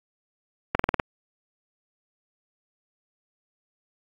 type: slowing click train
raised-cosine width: 0.5 ms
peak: -5 dBFS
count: 6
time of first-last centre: 0.75-0.998 s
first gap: 44 ms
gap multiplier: 1.06
effects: AAC 64 kbps